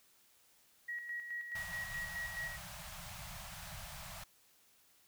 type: tone with tremolo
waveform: sine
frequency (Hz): 1908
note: A#6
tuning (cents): +40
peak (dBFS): -38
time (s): 0.88-2.57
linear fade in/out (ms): 10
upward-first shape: square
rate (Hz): 4.7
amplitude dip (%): 50
type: band-stop noise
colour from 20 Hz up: pink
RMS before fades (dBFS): -48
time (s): 1.55-4.24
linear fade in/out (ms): 5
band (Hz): 190 to 580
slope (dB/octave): 96
effects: white hiss -68 dBFS RMS until 5.07 s